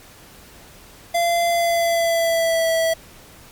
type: tone with pitch glide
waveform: square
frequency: 686 to 654.6 Hz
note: F5 to E5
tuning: -31 to -12 cents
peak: -17 dBFS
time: 1.14-2.94 s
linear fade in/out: 10 ms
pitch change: -81 cents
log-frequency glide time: 1.48-2.7 s
effects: pink hiss -45 dBFS RMS until 3.51 s + MP3 96 kbps